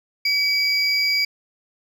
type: tone pair together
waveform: triangle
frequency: 2279 / 4821 Hz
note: C#7 / D8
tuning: +47 / +45 cents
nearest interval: octave + minor second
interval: 1298 cents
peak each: -19 dBFS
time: 0.25-1.25 s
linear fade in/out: 5 ms
effects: none